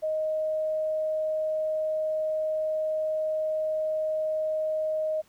sine tone, 624 Hz, D#5, 5 cents sharp, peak -25 dBFS, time 0.02-5.22 s, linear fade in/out 20 ms, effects pink hiss -62 dBFS RMS until 5.28 s

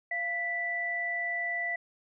sine tone pair together, 689 / 1974.8 Hz, F5 / B6, -24 / -1 cents, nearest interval octave + tritone, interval 1823 cents, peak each -37 / -30 dBFS, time 0.11-1.76 s, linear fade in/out 5 ms, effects none

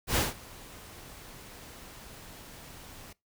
pink noise with ADSR envelope, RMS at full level -25 dBFS, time 0.07-3.13 s, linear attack 93 ms, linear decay 170 ms, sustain -23 dB, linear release 6 ms, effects noise-tail reverb RT60 0.2 s tail -22 dB re dry

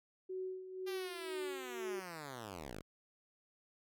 sine tone with tremolo, 373.5 Hz, F#4, 16 cents sharp, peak -38 dBFS, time 0.29-2 s, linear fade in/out 10 ms, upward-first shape sine, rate 2 Hz, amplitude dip 65%
5% pulse linear sweep, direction down, 400 to 40.33 Hz, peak -34 dBFS, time 0.86-2.82 s, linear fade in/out 20 ms
effects none

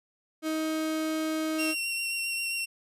35% pulse tone, 315.1 Hz, D#4, 22 cents sharp, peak -26 dBFS, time 0.42-1.75 s, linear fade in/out 50 ms
sawtooth tone with vibrato, 2737 Hz, F7, 36 cents flat, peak -26 dBFS, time 1.58-2.66 s, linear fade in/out 20 ms, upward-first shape sine, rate 7.5 Hz, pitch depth 14 cents each way
effects resampled to 32000 Hz

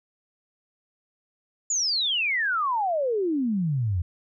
sine exponential sweep, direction down, 7080 to 82.41 Hz, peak -22 dBFS, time 1.7-4.02 s, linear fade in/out 5 ms, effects none

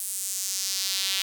sawtooth tone with high-pass filter sweep, 192.7 Hz, G3, 29 cents flat, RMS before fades -29 dBFS, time 0-1.22 s, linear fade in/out 2 ms, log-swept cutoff 9700 to 3300 Hz, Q 1.9, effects none

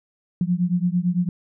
sine beating tone pair, 173.7 / 182.6 Hz, F3 / F#3, -9 / -23 cents, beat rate 8.9 Hz, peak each -21 / -22 dBFS, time 0.41-1.29 s, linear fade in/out 2 ms, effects none

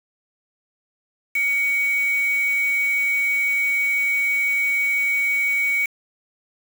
sine tone with quantisation, 2247 Hz, C#7, 23 cents sharp, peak -18 dBFS, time 1.35-5.86 s, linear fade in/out 5 ms, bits 5, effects none

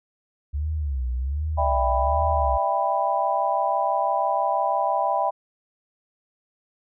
sine tone with vibrato, 69.3 Hz, C#2, in tune, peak -23 dBFS, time 0.53-2.58 s, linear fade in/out 20 ms, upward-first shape sine, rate 1.3 Hz, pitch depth 210 cents each way
sine chord, E minor seventh, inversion third, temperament just, 593.3 / 659.3 / 791.1 / 988.9 Hz, D5 / E5 / G5 / B5, +18 / 0 / +16 / +2 cents, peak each -28 / -26 / -24 / -25 dBFS, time 1.57-5.31 s, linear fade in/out 20 ms
effects none

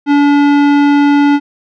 sine tone with tanh clipping, 287.1 Hz, D4, 39 cents flat, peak -8 dBFS, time 0.06-1.4 s, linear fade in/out 50 ms, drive 18 dB, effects none

